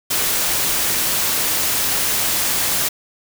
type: noise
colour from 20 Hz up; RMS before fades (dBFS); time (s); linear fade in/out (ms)
white; -19; 0.1-2.89; 10
effects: none